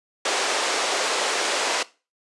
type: band-pass noise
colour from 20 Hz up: pink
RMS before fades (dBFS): -24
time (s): 0.25-1.83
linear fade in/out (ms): 5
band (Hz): 410 to 8100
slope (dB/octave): 24
effects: noise-tail reverb RT60 0.3 s tail -19 dB re dry + resampled to 24000 Hz